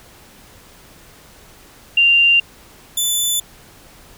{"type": "tone pair in turn", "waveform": ["sine", "15% pulse"], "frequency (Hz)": [2782, 3505], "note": ["F7", "A7"], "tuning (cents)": [-7, -7], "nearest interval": "major third", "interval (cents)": 400, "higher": "second", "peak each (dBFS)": -9, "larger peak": "neither", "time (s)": [[1.97, 2.4], [2.97, 3.4]], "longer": "neither", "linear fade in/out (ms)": 5, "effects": ["pink hiss -45 dBFS RMS until 4.17 s"]}